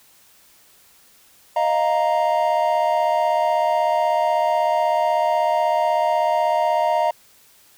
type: chord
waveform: triangle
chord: Eb suspended second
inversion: none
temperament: equal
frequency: 622.3 / 698.5 / 932.3 Hz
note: Eb5 / F5 / Bb5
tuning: 0 / 0 / 0 cents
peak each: -19 dBFS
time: 1.56-7.11 s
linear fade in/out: 5 ms
effects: white hiss -53 dBFS RMS until 7.77 s